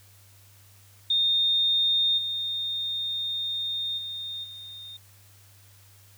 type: tone with level steps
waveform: sine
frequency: 3660 Hz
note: A#7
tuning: 32 cents flat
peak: -20 / -27 / -32 / -39 dBFS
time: 1.1-4.97 s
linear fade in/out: 5 ms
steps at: 2.17 / 3.97 / 4.43 s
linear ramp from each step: 20 ms
effects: added 99 Hz sine -54 dBFS peak until 6.17 s + white hiss -57 dBFS RMS until 6.17 s